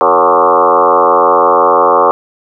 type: tone with frequency modulation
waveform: sine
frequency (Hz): 814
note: G#5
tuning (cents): -35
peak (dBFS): -5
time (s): 0.01-2.11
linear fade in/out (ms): 0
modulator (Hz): 85.8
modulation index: 4.8
effects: none